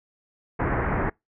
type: low-pass noise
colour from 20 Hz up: pink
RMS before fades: -25 dBFS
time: 0.59-1.1 s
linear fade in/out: 10 ms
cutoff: 2000 Hz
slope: 48 dB/octave
effects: noise-tail reverb RT60 0.2 s tail -26 dB re dry